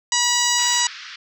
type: harmonic tone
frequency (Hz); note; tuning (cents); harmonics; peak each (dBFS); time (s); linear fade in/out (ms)
969; B5; -33; 1 / 2 / 3 / 4 / 5 / 6 / 7 / 8; -25 / -25 / -25 / -25 / -25 / -25 / -25 / -25; 0.12-0.87; 2
type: noise with tremolo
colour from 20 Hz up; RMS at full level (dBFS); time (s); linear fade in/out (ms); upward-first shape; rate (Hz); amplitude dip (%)
violet; -43; 0.17-0.83; 50; triangle; 18; 40
type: band-pass noise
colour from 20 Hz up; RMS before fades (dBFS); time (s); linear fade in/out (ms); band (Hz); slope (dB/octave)
pink; -37; 0.58-1.16; 5; 1300 to 5600; 48
effects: none